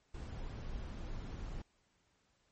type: noise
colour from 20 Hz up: brown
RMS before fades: -43 dBFS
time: 0.14-1.62 s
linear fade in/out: 5 ms
effects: pink hiss -75 dBFS RMS until 2.51 s + MP3 32 kbps